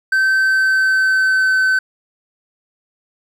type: tone with pitch glide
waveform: triangle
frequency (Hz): 1546 to 1526.5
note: G6 to G6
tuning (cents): -24 to -46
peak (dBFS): -10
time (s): 0.12-1.79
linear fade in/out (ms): 5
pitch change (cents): -22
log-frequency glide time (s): 0.38-1.55
effects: none